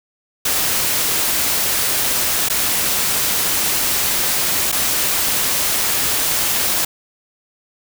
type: noise with dropouts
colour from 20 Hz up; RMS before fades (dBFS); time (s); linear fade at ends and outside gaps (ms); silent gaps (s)
white; -18; 0.45-6.85; 5; 2.487-2.498 / 4.718-4.724
effects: none